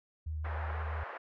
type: tone with vibrato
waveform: sine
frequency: 77.78 Hz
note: D#2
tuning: in tune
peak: -34 dBFS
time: 0.26-1.04 s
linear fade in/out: 10 ms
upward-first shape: triangle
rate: 6.1 Hz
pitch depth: 22 cents each way
type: band-pass noise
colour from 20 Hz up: white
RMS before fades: -43 dBFS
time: 0.44-1.18 s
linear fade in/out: 10 ms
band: 450 to 1600 Hz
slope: 24 dB/octave
effects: none